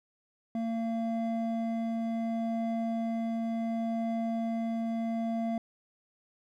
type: tone pair together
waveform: triangle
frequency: 227.9 / 683 Hz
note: A#3 / F5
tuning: -39 / -39 cents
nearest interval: octave + perfect fifth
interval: 1900 cents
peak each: -28 / -34 dBFS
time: 0.55-5.58 s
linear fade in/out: 2 ms
effects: none